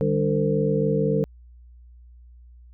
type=tone cluster; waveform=sine; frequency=151 / 197.7 / 291.2 / 448.9 / 513 Hz; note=D3 / G3 / D4 / A4 / C5; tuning=+48 / +15 / -15 / +35 / -34 cents; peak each=-24 / -26 / -30 / -23 / -28 dBFS; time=0.01-1.24 s; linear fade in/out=0 ms; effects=added 60 Hz sine -45 dBFS peak until 2.73 s